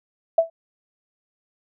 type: tone with exponential decay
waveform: sine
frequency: 659.3 Hz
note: E5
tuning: in tune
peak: -9 dBFS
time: 0.38-0.5 s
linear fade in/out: 5 ms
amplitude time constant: 26 ms
effects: none